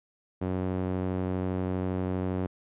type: tone with band-pass filter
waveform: sawtooth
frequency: 92.5 Hz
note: F#2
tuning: in tune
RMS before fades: -30 dBFS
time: 0.41-2.47 s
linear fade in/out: 10 ms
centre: 320 Hz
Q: 0.72
effects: resampled to 8000 Hz